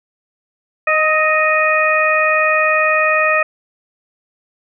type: harmonic tone with a mistuned harmonic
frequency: 620 Hz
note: D#5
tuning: 6 cents flat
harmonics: 1 / 2 / 3 / 4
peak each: -17 / -17 / -17 / -17 dBFS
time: 0.87-3.43 s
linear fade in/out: 5 ms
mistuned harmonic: 2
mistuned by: +26 cents
effects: none